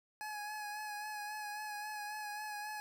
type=tone with vibrato; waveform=25% pulse; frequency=841 Hz; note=G#5; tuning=22 cents sharp; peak=-37 dBFS; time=0.21-2.8 s; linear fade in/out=0 ms; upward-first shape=sine; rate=3.7 Hz; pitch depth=27 cents each way; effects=none